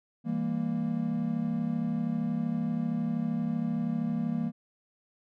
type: chord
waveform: triangle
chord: E diminished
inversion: none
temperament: equal with one note detuned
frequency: 164.81 / 200.3 / 233.1 Hz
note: E3 / G3 / Bb3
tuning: 0 / +38 / 0 cents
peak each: -31 / -32 / -28 dBFS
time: 0.24-4.52 s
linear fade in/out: 50 ms
effects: none